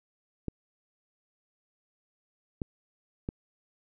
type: clicks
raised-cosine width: 3 ms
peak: -19 dBFS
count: 3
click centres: 0.483 / 2.618 / 3.289 s
effects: none